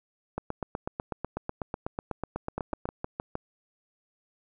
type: two click trains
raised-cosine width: 1 ms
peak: -17 / -17 dBFS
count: 6 / 21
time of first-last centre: 2.58-3.354 / 0.38-2.855 s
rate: 6.46 / 8.08 Hz
effects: none